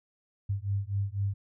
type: beating tone pair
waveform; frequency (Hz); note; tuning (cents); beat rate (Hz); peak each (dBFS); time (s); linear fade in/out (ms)
sine; 97.7 / 101.7; G2 / G#2; -5 / -36; 4; -31; 0.49-1.34; 10
effects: none

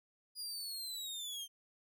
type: linear sweep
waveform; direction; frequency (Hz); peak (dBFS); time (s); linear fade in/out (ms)
sawtooth; down; 4909 to 3136; -38; 0.35-1.48; 50
effects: none

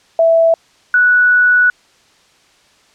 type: tone pair in turn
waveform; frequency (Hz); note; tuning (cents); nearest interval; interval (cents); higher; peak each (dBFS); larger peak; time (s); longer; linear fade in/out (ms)
sine; 659.3 / 1474.5; E5 / F#6; 0 / -6; octave + major second; 1394; second; -7 / -7; neither; 0.19-0.54 / 0.94-1.7; second; 2
effects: white hiss -51 dBFS RMS until 2.94 s + low-pass 6000 Hz 12 dB/octave

